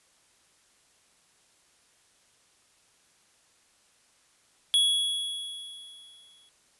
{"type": "tone with exponential decay", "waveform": "square", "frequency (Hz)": 3355, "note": "G#7", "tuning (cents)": 17, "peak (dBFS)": -19, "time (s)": [4.74, 6.49], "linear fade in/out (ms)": 0, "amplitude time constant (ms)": 380, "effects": ["white hiss -64 dBFS RMS until 6.79 s", "resampled to 24000 Hz"]}